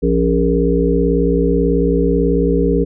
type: harmonic tone with a mistuned harmonic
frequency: 58.27 Hz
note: A#1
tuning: in tune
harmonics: 1 / 3 / 5 / 7 / 8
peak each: -18 / -18 / -18 / -18 / -18 dBFS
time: 0.02-2.85 s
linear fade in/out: 20 ms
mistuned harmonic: 5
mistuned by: -78 cents
effects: none